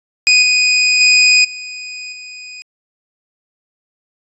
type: tone with level steps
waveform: 25% pulse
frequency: 2489 Hz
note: D#7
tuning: in tune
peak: -3 / -6 / -3 / -22 / -26 dBFS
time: 0.27-2.62 s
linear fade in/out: 0 ms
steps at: 0.42 / 1 / 1.44 / 2.12 s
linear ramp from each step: 10 ms
effects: resampled to 24000 Hz